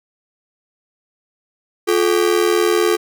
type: ring-modulated tone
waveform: 45% pulse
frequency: 392 Hz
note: G4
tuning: in tune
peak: -10 dBFS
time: 1.87-2.97 s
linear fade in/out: 20 ms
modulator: 40 Hz
effects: none